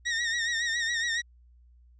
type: tone with vibrato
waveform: sawtooth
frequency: 1864.7 Hz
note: A#6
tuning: in tune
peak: -23 dBFS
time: 0.05-1.22 s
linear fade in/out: 20 ms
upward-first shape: sine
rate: 7.2 Hz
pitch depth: 59 cents each way
effects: added 60 Hz sine -54 dBFS peak until 1.99 s + resampled to 16000 Hz